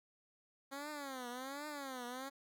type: tone with vibrato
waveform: 10% pulse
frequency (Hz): 270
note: C#4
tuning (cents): -45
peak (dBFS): -35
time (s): 0.71-2.3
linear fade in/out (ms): 20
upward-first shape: triangle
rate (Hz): 1.3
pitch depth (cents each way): 210
effects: none

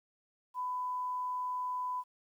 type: tone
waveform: sine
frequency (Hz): 1000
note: B5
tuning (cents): +21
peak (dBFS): -33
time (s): 0.54-2.04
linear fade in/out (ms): 50
effects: 11-bit

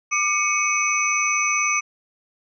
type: tone cluster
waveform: sine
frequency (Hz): 1197 / 2232 / 2532 / 5990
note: D6 / C#7 / D#7 / F#8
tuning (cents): +33 / +11 / +30 / +20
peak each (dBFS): -24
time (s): 0.11-1.81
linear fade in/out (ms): 20
effects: none

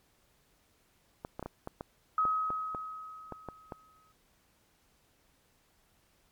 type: clicks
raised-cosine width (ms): 1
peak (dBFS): -24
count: 12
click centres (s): 1.249 / 1.395 / 1.427 / 1.46 / 1.674 / 1.809 / 2.253 / 2.504 / 2.748 / 3.323 / 3.487 / 3.722
type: tone with exponential decay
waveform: sine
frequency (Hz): 1271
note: D#6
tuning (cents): +36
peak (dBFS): -24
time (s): 2.18-4.12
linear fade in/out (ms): 2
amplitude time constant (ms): 420
effects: pink hiss -69 dBFS RMS until 6.31 s + MP3 96 kbps

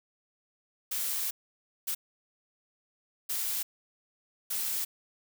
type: noise bursts at uneven times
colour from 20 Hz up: blue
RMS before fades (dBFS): -32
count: 4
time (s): 0.91-1.31 / 1.87-1.95 / 3.29-3.63 / 4.5-4.85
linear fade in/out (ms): 10
effects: none

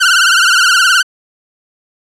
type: tone with vibrato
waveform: sawtooth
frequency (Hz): 1455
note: F#6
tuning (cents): -29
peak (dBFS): -3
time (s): 0-1.03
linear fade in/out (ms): 20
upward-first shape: triangle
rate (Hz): 19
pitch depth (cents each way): 140
effects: low-pass 9000 Hz 12 dB/octave

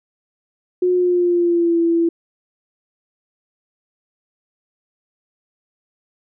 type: tone with pitch glide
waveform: sine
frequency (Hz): 361.7 to 335.5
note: F#4 to E4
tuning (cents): -39 to +31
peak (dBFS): -13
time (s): 0.82-2.09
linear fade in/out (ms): 5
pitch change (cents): -130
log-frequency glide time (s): 0.93-1.8
effects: none

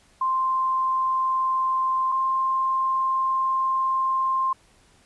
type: tone pair in turn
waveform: sine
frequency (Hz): 1046.5 / 1054.4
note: C6 / C6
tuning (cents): 0 / +13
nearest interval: unison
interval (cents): 13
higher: second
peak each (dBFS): -20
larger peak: neither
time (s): 0.21-2.12 / 2.12-4.53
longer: second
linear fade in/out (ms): 5
effects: pink hiss -58 dBFS RMS until 5.05 s + resampled to 24000 Hz

